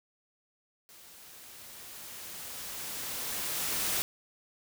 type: noise with level ramp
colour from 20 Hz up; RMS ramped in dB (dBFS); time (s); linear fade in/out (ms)
white; -54 to -30; 0.89-4.02; 0
effects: none